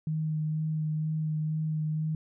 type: tone with vibrato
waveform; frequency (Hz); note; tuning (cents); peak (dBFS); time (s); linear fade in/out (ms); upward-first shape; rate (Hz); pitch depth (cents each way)
sine; 155.56; D#3; 0; -27; 0.07-2.15; 2; sine; 2.1; 14
effects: none